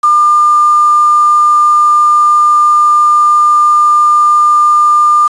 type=tone with quantisation; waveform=sine; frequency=1201 Hz; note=D6; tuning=38 cents sharp; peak=-4 dBFS; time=0.03-5.28 s; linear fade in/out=10 ms; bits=4; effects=resampled to 22050 Hz